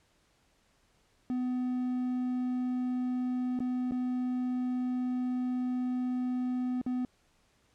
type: tone with dropouts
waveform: triangle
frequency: 250.9 Hz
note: B3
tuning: 28 cents sharp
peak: -27 dBFS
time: 1.3-7.05 s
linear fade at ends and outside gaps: 1 ms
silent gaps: 3.591-3.603 / 3.911-3.92 / 6.815-6.863 s
effects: pink hiss -69 dBFS RMS until 7.74 s + low-pass 9000 Hz 12 dB/octave